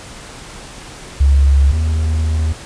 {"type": "tone pair in turn", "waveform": ["sine", "triangle"], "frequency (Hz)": [69.3, 78.91], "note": ["C#2", "D#2"], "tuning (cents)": [0, 25], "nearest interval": "major second", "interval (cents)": 225, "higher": "second", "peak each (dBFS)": [-7, -11], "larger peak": "first", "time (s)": [[1.2, 1.72], [1.72, 2.53]], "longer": "second", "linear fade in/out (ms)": 10, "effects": ["pink hiss -34 dBFS RMS until 2.65 s", "resampled to 22050 Hz"]}